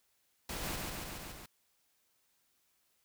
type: noise with echo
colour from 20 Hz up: pink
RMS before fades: -40 dBFS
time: 0.49-0.76 s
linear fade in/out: 2 ms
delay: 140 ms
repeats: 5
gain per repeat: -2 dB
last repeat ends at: 1.46 s
effects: white hiss -75 dBFS RMS until 3.04 s